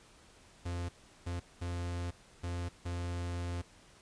45% pulse tone bursts at uneven times, 87.31 Hz, F2, in tune, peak -35 dBFS, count 5, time 0.65-0.89 / 1.26-1.4 / 1.61-2.11 / 2.43-2.69 / 2.85-3.62 s, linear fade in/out 10 ms, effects pink hiss -60 dBFS RMS until 4.01 s + resampled to 22050 Hz

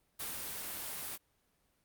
white noise with ADSR envelope, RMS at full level -39 dBFS, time 0.19-1.18 s, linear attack 16 ms, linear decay 170 ms, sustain -2 dB, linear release 37 ms, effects pink hiss -75 dBFS RMS until 1.84 s + Opus 32 kbps

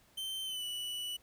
45% pulse tone with pitch glide, 3104 to 2957 Hz, G7 to F#7, -18 to -2 cents, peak -37 dBFS, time 0.17-1.17 s, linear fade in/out 10 ms, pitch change -84 cents, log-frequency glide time 0.44-0.64 s, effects pink hiss -66 dBFS RMS until 1.22 s

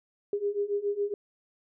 sine beating tone pair, 402.9 / 410.1 Hz, G4 / G#4, +48 / -22 cents, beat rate 7.2 Hz, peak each -31 / -29 dBFS, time 0.33-1.14 s, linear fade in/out 2 ms, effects none

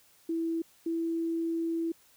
sine tone pair in turn, 329.6 / 330.9 Hz, E4 / E4, 0 / +7 cents, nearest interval unison, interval 7 cents, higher second, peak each -28 dBFS, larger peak neither, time 0.29-0.62 / 0.86-1.92 s, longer second, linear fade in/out 5 ms, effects white hiss -62 dBFS RMS until 2.16 s

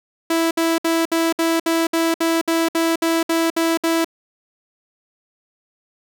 sawtooth tone bursts, 329.6 Hz, E4, in tune, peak -12 dBFS, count 14, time 0.3-4.046 s, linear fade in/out 5 ms, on 210 ms, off 62 ms, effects none

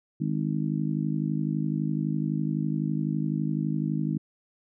harmonic tone, 51.91 Hz, G#1, in tune, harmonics 3 / 4 / 5 / 6, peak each -28 / -30 / -32 / -34 dBFS, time 0.2-4.18 s, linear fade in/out 10 ms, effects none

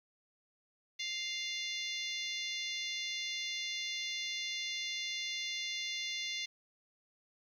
harmonic tone, 698.5 Hz, F5, in tune, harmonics 3 / 4 / 5 / 6 / 7 / 8 / 9, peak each -41 / -45 / -41 / -44 / -49 / -50 / -48 dBFS, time 0.99-6.46 s, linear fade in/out 10 ms, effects 11-bit

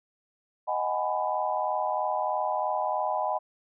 sine chord, G# minor seventh, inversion second, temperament just, 623 / 747.5 / 830.6 / 996.7 Hz, D#5 / F#5 / G#5 / B5, +2 / +17 / 0 / +16 cents, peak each -31 dBFS, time 0.67-3.39 s, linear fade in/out 20 ms, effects none

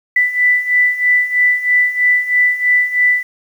sine beating tone pair, 1982 / 1985.1 Hz, B6 / B6, +6 / +8 cents, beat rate 3.1 Hz, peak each -16 / -12 dBFS, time 0.16-3.23 s, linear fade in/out 5 ms, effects 7-bit

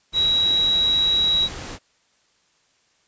sine tone in noise, 3866 Hz, B7, 38 cents flat, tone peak -16 dBFS, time 0.13-1.49 s, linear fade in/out 50 ms, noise pink, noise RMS -34 dBFS, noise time 0.12-1.79 s, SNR +15 dB, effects white hiss -63 dBFS RMS until 3.07 s + resampled to 16000 Hz

